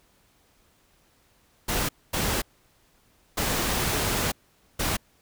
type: noise bursts at uneven times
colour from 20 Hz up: pink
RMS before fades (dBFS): -26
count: 4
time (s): 1.68-1.89 / 2.13-2.42 / 3.37-4.32 / 4.79-4.97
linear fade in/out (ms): 10
effects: pink hiss -63 dBFS RMS until 5.21 s